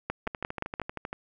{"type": "two click trains", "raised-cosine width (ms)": 0.5, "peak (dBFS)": [-19, -14], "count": [12, 5], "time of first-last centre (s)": [[0.27, 1.129], [0.1, 0.798]], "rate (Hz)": [12.8, 5.73], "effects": []}